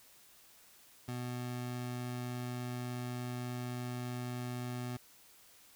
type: tone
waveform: 25% pulse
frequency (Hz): 123.47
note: B2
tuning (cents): 0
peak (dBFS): -34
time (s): 1.08-4.97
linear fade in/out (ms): 5
effects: white hiss -61 dBFS RMS until 5.75 s